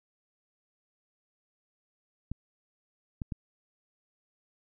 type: clicks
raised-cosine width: 5 ms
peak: -22 dBFS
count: 3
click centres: 2.316 / 3.218 / 3.322 s
effects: none